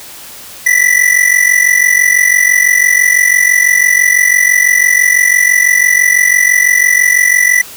square ring-modulated tone, 1975.5 Hz, B6, in tune, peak -4 dBFS, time 0.66-7.62 s, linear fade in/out 5 ms, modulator 23 Hz, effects white hiss -31 dBFS RMS until 7.76 s

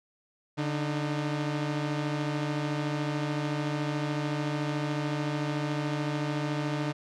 sawtooth tone pair together, 145.85 / 305.4 Hz, D3 / D#4, -12 / -32 cents, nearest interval octave + minor second, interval 1280 cents, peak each -26 / -29 dBFS, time 0.57-6.93 s, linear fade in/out 20 ms, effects low-pass 5000 Hz 12 dB/octave

